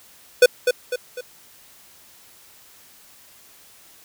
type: tone with echo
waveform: square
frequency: 496.4 Hz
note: B4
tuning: 9 cents sharp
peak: -8 dBFS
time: 0.42-0.46 s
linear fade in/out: 5 ms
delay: 250 ms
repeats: 3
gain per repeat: -7 dB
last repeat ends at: 1.21 s
effects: white hiss -50 dBFS RMS until 4.04 s